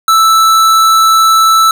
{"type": "tone with hard clipping", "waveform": "sine", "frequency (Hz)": 1318.5, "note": "E6", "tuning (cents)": 0, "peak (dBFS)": -6, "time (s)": [0.08, 1.71], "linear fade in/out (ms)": 2, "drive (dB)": 18, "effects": []}